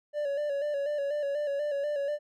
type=tone with vibrato; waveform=triangle; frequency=576 Hz; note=D5; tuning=34 cents flat; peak=-26 dBFS; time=0.13-2.19 s; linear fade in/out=50 ms; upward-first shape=square; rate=4.1 Hz; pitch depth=47 cents each way; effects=none